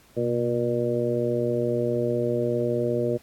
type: harmonic tone with a mistuned harmonic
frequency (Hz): 119.6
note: A#2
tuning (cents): +45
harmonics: 1 / 2 / 3 / 4 / 5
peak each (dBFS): -30 / -30 / -27 / -27 / -29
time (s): 0.16-3.18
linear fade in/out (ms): 20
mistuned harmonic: 1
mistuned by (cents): +67
effects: pink hiss -56 dBFS RMS until 3.22 s + AAC 64 kbps